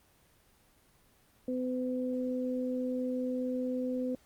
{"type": "tone pair together", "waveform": "sine", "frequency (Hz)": [253.3, 506.2], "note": ["B3", "B4"], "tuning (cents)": [44, 43], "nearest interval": "octave", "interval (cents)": 1199, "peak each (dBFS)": [-32, -35], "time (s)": [1.48, 4.15], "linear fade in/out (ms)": 2, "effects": ["pink hiss -65 dBFS RMS until 4.25 s", "Opus 24 kbps"]}